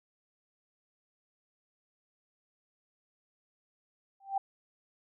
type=tone with exponential growth; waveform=sine; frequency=784 Hz; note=G5; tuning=in tune; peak=-24 dBFS; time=4.2-4.38 s; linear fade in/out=5 ms; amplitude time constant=39 ms; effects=none